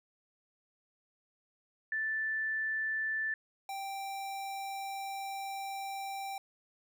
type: tone pair in turn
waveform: sine / square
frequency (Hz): 1760 / 784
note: A6 / G5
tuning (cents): 0 / 0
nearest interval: octave + major second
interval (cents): 1400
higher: first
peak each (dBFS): -31 / -38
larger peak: first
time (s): 1.92-3.34 / 3.69-6.38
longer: second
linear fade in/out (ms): 2
effects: none